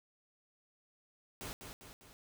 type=noise with echo; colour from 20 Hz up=pink; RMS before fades=-44 dBFS; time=1.41-1.53 s; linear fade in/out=0 ms; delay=200 ms; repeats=3; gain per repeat=-5 dB; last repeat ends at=2.13 s; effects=none